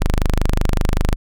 sawtooth tone, 25.26 Hz, G#0, 47 cents flat, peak -10 dBFS, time 0-1.16 s, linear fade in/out 20 ms, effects none

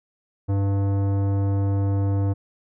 sine tone with tanh clipping, 98.9 Hz, G2, 16 cents sharp, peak -21 dBFS, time 0.48-2.34 s, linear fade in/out 20 ms, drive 16 dB, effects none

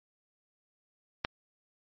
click, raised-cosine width 0.3 ms, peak -12 dBFS, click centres 1.249 s, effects MP3 32 kbps

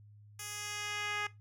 10% pulse tone with band-pass filter sweep, 415.3 Hz, G#4, in tune, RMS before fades -39 dBFS, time 0.39-1.27 s, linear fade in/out 5 ms, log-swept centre 10000 to 1900 Hz, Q 0.8, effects noise-tail reverb RT60 0.2 s tail -18 dB re dry + added 104 Hz sine -54 dBFS peak until 1.4 s

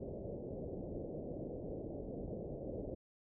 white low-pass noise, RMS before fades -44 dBFS, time 0-2.95 s, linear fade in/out 10 ms, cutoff 590 Hz, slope 48 dB/octave, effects none

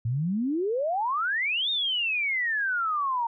sine exponential two-way sweep, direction up then down, 108.8 to 3729 to 911 Hz, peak -24 dBFS, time 0.05-3.27 s, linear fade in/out 5 ms, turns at 1.7 s, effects none

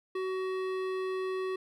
sine tone with hard clipping, 375.6 Hz, F#4, 26 cents sharp, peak -33 dBFS, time 0.15-1.56 s, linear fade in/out 5 ms, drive 15 dB, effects none

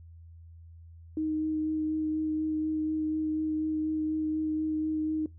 sine tone with vibrato, 311.1 Hz, D#4, in tune, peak -27 dBFS, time 1.17-5.26 s, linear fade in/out 2 ms, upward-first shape sine, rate 4.1 Hz, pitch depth 10 cents each way, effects noise-tail reverb RT60 0.2 s tail -22 dB re dry + added 83 Hz sine -47 dBFS peak until 5.38 s

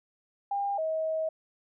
sine tone pair in turn, 802 / 636.5 Hz, G5 / D#5, +39 / +39 cents, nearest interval major third, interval 400 cents, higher first, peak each -27 dBFS, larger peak neither, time 0.51-0.78 / 0.78-1.29 s, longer second, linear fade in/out 5 ms, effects none

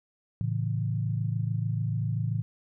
sine chord, A major, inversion none, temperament equal with one note detuned, 111.41 / 138.59 / 164.81 Hz, A2 / C#3 / E3, +22 / 0 / 0 cents, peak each -28 / -32 / -33 dBFS, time 0.41-2.42 s, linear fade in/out 0 ms, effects none

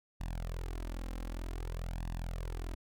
sawtooth tone with flanger, 42.38 Hz, E1, 49 cents sharp, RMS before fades -39 dBFS, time 0.2-2.75 s, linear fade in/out 10 ms, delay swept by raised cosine 1.1 to 3.8 ms, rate 0.53 Hz, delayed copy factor +0.8, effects none

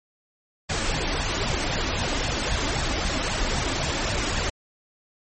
pink noise with flanger, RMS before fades -25 dBFS, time 0.69-4.5 s, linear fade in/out 10 ms, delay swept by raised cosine 1.1 to 3.5 ms, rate 3.8 Hz, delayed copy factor +0.55, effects MP3 32 kbps

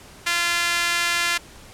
sawtooth tone with high-pass filter, 344.6 Hz, F4, 23 cents flat, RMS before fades -22 dBFS, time 0.26-1.38 s, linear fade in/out 10 ms, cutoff 1800 Hz, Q 1.3, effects pink hiss -45 dBFS RMS until 1.73 s + low-pass 11000 Hz 12 dB/octave

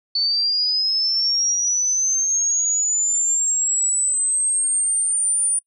sine linear sweep, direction up, 4472 to 9397 Hz, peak -17 dBFS, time 0.15-5.59 s, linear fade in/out 5 ms, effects noise-tail reverb RT60 0.1 s tail -23 dB re dry

